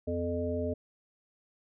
harmonic tone with a mistuned harmonic, 86.9 Hz, F2, 8 cents flat, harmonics 1 / 3 / 5 / 7, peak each -35 / -35 / -35 / -35 dBFS, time 0.07-0.74 s, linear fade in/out 10 ms, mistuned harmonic 3, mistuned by -48 cents, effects none

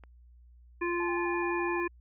click, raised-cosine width 0.5 ms, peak -36 dBFS, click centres 0.037 s
harmonic tone, 347.2 Hz, F4, 10 cents flat, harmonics 1 / 3 / 5 / 7, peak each -30 / -35 / -37 / -38 dBFS, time 0.81-1.88 s, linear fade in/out 10 ms
sine tone with vibrato, 835 Hz, G#5, 9 cents sharp, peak -38 dBFS, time 1-1.8 s, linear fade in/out 0 ms, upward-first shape square, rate 5.9 Hz, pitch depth 59 cents each way
effects added 60 Hz sine -53 dBFS peak until 2 s

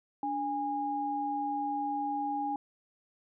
sine tone pair together, 290 / 820.2 Hz, D4 / G#5, -22 / -22 cents, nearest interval octave + tritone, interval 1800 cents, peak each -36 / -31 dBFS, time 0.23-2.56 s, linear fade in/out 2 ms, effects none

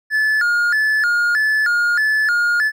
triangle tone with vibrato, 1571 Hz, G6, 3 cents sharp, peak -12 dBFS, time 0.1-2.72 s, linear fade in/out 50 ms, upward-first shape square, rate 1.6 Hz, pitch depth 170 cents each way, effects none

